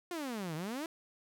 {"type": "exponential two-way sweep", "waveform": "sawtooth", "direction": "down then up", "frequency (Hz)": [363.4, 150.2, 339.4], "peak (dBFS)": -33, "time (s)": [0.11, 0.86], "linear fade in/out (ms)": 2, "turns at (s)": 0.55, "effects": []}